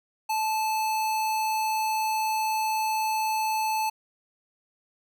square tone, 872 Hz, A5, 16 cents flat, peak -25 dBFS, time 0.29-3.9 s, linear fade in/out 10 ms, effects none

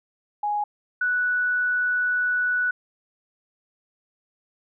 sine tone pair in turn, 830.6 / 1478.5 Hz, G#5 / F#6, 0 / -2 cents, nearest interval minor seventh, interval 998 cents, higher second, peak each -22 / -20 dBFS, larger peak second, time 0.43-0.64 / 1.01-2.71 s, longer second, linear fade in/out 5 ms, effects none

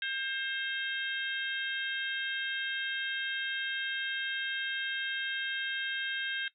harmonic tone, 532 Hz, C5, 29 cents sharp, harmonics 3 / 4 / 5 / 6 / 7, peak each -35 / -43 / -42 / -37 / -40 dBFS, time 0.02-6.48 s, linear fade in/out 2 ms, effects noise-tail reverb RT60 0.1 s tail -17 dB re dry

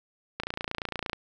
click train, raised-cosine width 0.3 ms, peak -15 dBFS, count 22, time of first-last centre 0.4-1.132 s, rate 28.7 Hz, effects none

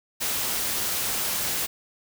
white noise, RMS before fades -27 dBFS, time 0.2-1.67 s, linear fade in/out 20 ms, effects none

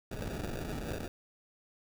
pink noise with sample-and-hold, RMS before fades -38 dBFS, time 0.11-1.08 s, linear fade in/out 5 ms, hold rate 1050 Hz, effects none

